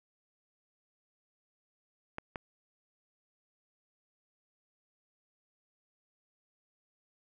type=clicks; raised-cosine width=0.5 ms; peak=-22 dBFS; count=2; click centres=2.184 / 2.358 s; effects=none